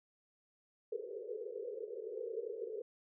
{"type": "band-pass noise", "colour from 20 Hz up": "white", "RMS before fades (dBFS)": -43, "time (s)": [0.92, 2.82], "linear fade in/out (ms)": 5, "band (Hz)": [390, 500], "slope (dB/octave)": 96, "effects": []}